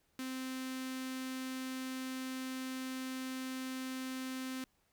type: tone with notch filter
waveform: sawtooth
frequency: 260 Hz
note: C4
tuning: 11 cents flat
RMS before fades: -41 dBFS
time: 0.19-4.64 s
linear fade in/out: 2 ms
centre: 650 Hz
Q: 0.65
effects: pink hiss -75 dBFS RMS until 4.92 s